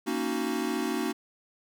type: chord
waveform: square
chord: D# minor seventh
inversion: second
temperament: equal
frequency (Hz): 233.1 / 277.2 / 311.1 / 370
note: A#3 / C#4 / D#4 / F#4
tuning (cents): 0 / 0 / 0 / 0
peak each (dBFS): -34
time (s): 0.06-1.13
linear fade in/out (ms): 20
effects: none